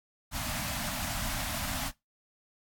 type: band-stop noise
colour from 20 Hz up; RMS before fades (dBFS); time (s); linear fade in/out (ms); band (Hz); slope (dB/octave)
pink; -34; 0.31-1.92; 50; 290 to 580; 96
effects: noise-tail reverb RT60 0.2 s tail -22 dB re dry + AAC 64 kbps